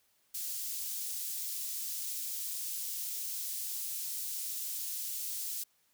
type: high-pass noise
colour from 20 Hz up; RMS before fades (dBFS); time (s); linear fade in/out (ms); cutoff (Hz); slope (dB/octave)
white; -38; 0.34-5.64; 10; 5200; 12
effects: white hiss -72 dBFS RMS until 5.93 s